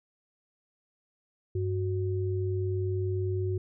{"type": "tone pair together", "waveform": "sine", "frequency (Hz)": [98, 368.8], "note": ["G2", "F#4"], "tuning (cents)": [0, -6], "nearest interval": "octave + major seventh", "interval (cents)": 2294, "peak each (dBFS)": [-28, -32], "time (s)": [1.55, 3.58], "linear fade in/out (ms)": 5, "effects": []}